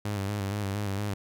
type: tone with vibrato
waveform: sawtooth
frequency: 100.8 Hz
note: G2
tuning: 49 cents sharp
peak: -25 dBFS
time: 0.05-1.14 s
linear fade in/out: 5 ms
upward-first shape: square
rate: 4.3 Hz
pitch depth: 48 cents each way
effects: none